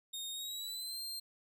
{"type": "tone with pitch glide", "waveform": "sawtooth", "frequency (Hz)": [3700, 4177], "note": ["A#7", "C8"], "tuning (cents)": [-14, -4], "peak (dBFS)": -37, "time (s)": [0.13, 1.2], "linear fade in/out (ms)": 10, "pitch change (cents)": 210, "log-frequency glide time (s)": [0.31, 1], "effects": []}